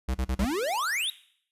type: tone bursts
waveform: square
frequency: 64 Hz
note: C2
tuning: 38 cents flat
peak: -26 dBFS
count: 4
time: 0.08-0.454 s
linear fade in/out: 10 ms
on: 65 ms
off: 38 ms
type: exponential sweep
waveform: square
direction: up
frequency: 179.4 to 3858 Hz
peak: -27 dBFS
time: 0.39-1.1 s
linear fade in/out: 2 ms
type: noise with exponential growth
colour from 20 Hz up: blue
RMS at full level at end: -42 dBFS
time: 0.57-0.76 s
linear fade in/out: 0 ms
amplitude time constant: 41 ms
effects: noise-tail reverb RT60 0.6 s tail -18 dB re dry + resampled to 32000 Hz